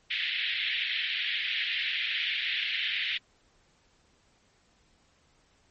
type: band-pass noise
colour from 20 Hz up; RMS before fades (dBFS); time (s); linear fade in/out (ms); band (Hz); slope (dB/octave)
white; -31; 0.1-3.18; 10; 1800 to 3600; 48
effects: pink hiss -66 dBFS RMS until 5.7 s + MP3 32 kbps